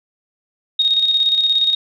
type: tone with tremolo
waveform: sine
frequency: 3729 Hz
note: A#7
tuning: in tune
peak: -11 dBFS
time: 0.79-1.75 s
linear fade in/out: 5 ms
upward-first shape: square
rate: 17 Hz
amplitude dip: 45%
effects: none